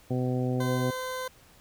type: harmonic tone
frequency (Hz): 126.5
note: B2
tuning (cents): +42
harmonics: 1 / 2 / 3 / 4 / 5 / 6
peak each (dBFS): -28 / -30 / -35 / -35 / -42 / -41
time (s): 0.1-0.91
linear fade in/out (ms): 10
type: tone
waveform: 20% pulse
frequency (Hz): 513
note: C5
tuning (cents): -34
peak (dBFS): -27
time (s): 0.6-1.28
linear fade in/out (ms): 5
effects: pink hiss -57 dBFS RMS until 1.6 s